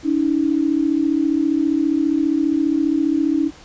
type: tone pair together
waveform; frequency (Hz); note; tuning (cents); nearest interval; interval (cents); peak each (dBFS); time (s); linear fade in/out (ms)
sine; 285.1 / 320; C#4 / D#4; +49 / +49; major second; 200; -18; 0.03-3.51; 50
effects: pink hiss -44 dBFS RMS until 3.64 s + resampled to 16000 Hz